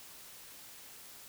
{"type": "silence", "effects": ["white hiss -52 dBFS RMS until 1.28 s"]}